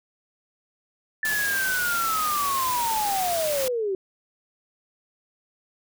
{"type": "linear sweep", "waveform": "sine", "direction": "down", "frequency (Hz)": [1760, 370], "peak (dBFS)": -23, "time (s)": [1.23, 3.95], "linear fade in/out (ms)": 2}
{"type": "noise", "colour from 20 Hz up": "white", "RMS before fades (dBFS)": -30, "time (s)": [1.25, 3.68], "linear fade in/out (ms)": 0}
{"effects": []}